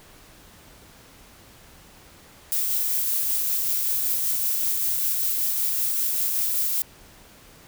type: noise with tremolo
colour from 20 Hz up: violet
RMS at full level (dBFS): -23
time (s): 2.52-6.82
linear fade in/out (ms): 0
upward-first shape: triangle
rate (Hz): 5.2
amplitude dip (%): 25
effects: pink hiss -50 dBFS RMS until 7.67 s